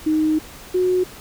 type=tone pair in turn; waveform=sine; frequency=311.1 / 365.7 Hz; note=D#4 / F#4; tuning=0 / -20 cents; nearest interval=minor third; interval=280 cents; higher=second; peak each=-15 dBFS; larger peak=neither; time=0.06-0.39 / 0.74-1.04 s; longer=first; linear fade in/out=10 ms; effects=pink hiss -40 dBFS RMS until 1.2 s